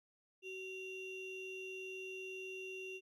triangle ring-modulated tone, 1568 Hz, G6, in tune, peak -39 dBFS, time 0.42-3.01 s, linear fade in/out 50 ms, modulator 1190 Hz, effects none

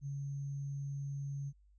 sine tone with sample-and-hold, 140 Hz, C#3, 18 cents sharp, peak -37 dBFS, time 0.01-1.53 s, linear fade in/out 50 ms, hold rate 6300 Hz, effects added 50 Hz sine -62 dBFS peak until 1.78 s + resampled to 22050 Hz

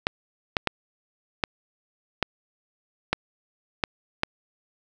clicks, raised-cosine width 0.3 ms, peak -5 dBFS, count 8, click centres 0.069 / 0.568 / 0.673 / 1.438 / 2.227 / 3.13 / 3.838 / 4.234 s, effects none

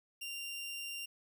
sawtooth tone, 2781 Hz, F7, 8 cents flat, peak -37 dBFS, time 0.21-1.06 s, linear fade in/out 10 ms, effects none

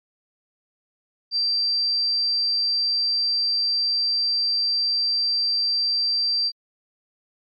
sine tone, 4699 Hz, D8, in tune, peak -19 dBFS, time 1.31-6.52 s, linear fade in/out 50 ms, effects MP3 32 kbps

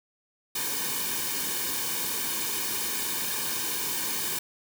white noise with comb filter, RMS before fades -30 dBFS, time 0.55-4.39 s, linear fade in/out 5 ms, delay 1.5 ms, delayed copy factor -0.8, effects none

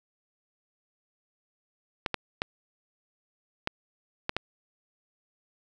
clicks, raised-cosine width 0.3 ms, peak -11 dBFS, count 6, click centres 2.062 / 2.143 / 2.419 / 3.674 / 4.294 / 4.366 s, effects none

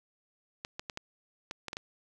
clicks, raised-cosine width 0.2 ms, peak -20 dBFS, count 8, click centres 0.649 / 0.795 / 0.898 / 0.974 / 1.511 / 1.683 / 1.731 / 1.769 s, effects none

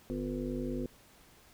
harmonic tone, 50.2 Hz, G1, 42 cents sharp, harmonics 1 / 3 / 5 / 7 / 9 / 10, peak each -40 / -43 / -36 / -40 / -45 / -43 dBFS, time 0.1-0.86 s, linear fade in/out 0 ms, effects pink hiss -60 dBFS RMS until 1.53 s

